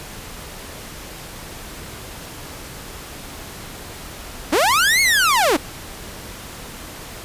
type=linear two-way sweep; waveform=sawtooth; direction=up then down; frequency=246.2 to 2217 to 246.2 Hz; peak=-10 dBFS; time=4.52-5.57 s; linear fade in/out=10 ms; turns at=5.01 s; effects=pink hiss -35 dBFS RMS until 7.24 s + resampled to 32000 Hz